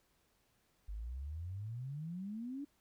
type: exponential sweep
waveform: sine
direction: up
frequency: 49 to 293.7 Hz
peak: -40 dBFS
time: 0.88-2.65 s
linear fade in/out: 10 ms
effects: pink hiss -75 dBFS RMS until 2.8 s